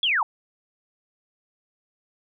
sine linear sweep, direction down, 3471 to 809 Hz, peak -19 dBFS, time 0.03-0.23 s, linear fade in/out 2 ms, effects none

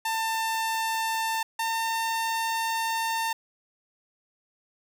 sawtooth tone pair in turn, 895 / 904.9 Hz, A5 / A5, +29 / +48 cents, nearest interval unison, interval 19 cents, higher second, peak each -22 dBFS, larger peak neither, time 0.05-1.43 / 1.59-3.33 s, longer second, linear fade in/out 5 ms, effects none

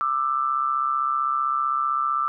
sine tone pair together, 1188.4 / 1324 Hz, D6 / E6, +20 / +7 cents, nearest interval major second, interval 187 cents, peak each -23 / -24 dBFS, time 0.01-2.28 s, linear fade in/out 0 ms, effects none

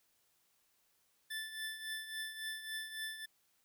25% pulse tone with tremolo, 1757 Hz, A6, 3 cents flat, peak -34 dBFS, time 1.3-3.26 s, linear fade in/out 10 ms, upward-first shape triangle, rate 3.6 Hz, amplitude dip 70%, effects white hiss -75 dBFS RMS until 3.64 s

